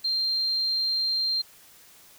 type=tone; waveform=sine; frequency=4175 Hz; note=C8; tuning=5 cents flat; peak=-23 dBFS; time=0.04-1.42 s; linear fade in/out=10 ms; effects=white hiss -53 dBFS RMS until 2.18 s